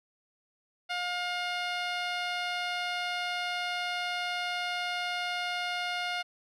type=tone with low-pass filter; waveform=10% pulse; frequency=712 Hz; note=F5; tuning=33 cents sharp; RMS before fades=-33 dBFS; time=0.89-6.23 s; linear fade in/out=20 ms; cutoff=5200 Hz; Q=0.57; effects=none

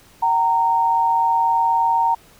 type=tone pair together; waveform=sine; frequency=764.5 / 924 Hz; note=G5 / A#5; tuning=-44 / -16 cents; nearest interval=minor third; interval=328 cents; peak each=-22 / -15 dBFS; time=0.22-2.15 s; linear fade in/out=10 ms; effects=pink hiss -50 dBFS RMS until 2.39 s

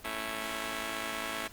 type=chord; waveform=5% pulse; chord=A major; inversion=none; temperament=just; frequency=220 / 275 / 330 Hz; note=A3 / C#4 / E4; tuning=0 / -14 / +2 cents; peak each=-29 dBFS; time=0.04-1.48 s; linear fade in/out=10 ms; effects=pink hiss -52 dBFS RMS until 1.52 s + Opus 24 kbps

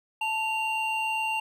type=tone pair together; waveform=triangle; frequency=881.2 / 2771 Hz; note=A5 / F7; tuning=+2 / -14 cents; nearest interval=octave + minor sixth; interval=1984 cents; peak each=-27 dBFS; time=0.21-1.4 s; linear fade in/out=5 ms; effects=none

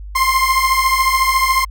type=beating tone pair; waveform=30% pulse; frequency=1046.5 / 1060.5 Hz; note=C6 / C6; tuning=0 / +23 cents; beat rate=14 Hz; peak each=-13 dBFS; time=0.15-1.65 s; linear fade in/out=10 ms; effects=added 50 Hz sine -28 dBFS peak until 1.7 s

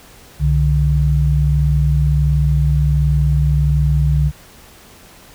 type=tone pair together; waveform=sine; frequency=65.41 / 146.83 Hz; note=C2 / D3; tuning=0 / 0 cents; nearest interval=octave + major second; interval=1400 cents; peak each=-14 dBFS; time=0.39-4.32 s; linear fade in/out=50 ms; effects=pink hiss -43 dBFS RMS until 5.34 s

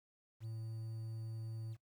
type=tone with quantisation; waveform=triangle; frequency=111.9 Hz; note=A2; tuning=30 cents sharp; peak=-40 dBFS; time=0.4-1.77 s; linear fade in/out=50 ms; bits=11; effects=noise-tail reverb RT60 0.1 s tail -19 dB re dry

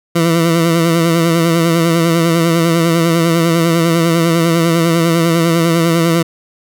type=tone with vibrato; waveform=20% pulse; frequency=166.7 Hz; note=E3; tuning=20 cents sharp; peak=-5 dBFS; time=0.15-6.23 s; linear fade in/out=10 ms; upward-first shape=sine; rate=10 Hz; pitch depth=44 cents each way; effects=none

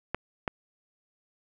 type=clicks; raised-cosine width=0.5 ms; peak=-13 dBFS; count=2; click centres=0.146 / 0.478 s; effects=none

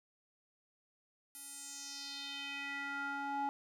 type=tone with band-pass filter sweep; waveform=square; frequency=280.3 Hz; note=C#4; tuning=19 cents sharp; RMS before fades=-42 dBFS; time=1.35-3.49 s; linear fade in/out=0 ms; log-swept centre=11000 to 810 Hz; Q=3.1; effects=none

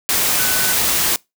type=tone in noise; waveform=sine; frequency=1500 Hz; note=F#6; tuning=23 cents sharp; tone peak=-24 dBFS; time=0.39-0.73 s; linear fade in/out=0 ms; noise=white; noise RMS=-17 dBFS; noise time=0.09-1.16 s; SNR=-10 dB; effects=noise-tail reverb RT60 0.2 s tail -24 dB re dry

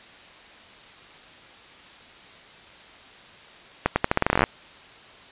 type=accelerating click train; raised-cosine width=0.5 ms; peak=-3 dBFS; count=16; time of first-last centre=3.86-4.439 s; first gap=100 ms; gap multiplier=0.84; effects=white hiss -47 dBFS RMS until 5.31 s + resampled to 8000 Hz

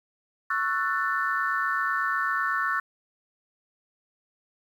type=chord; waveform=sine; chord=F# minor seventh; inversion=second; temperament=just; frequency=1110 / 1332 / 1480 / 1776 Hz; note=C#6 / E6 / F#6 / A6; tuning=+2 / +18 / 0 / +16 cents; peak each=-29 dBFS; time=0.5-2.8 s; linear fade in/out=5 ms; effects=tanh soft clip ceiling -13 dBFS + 9-bit

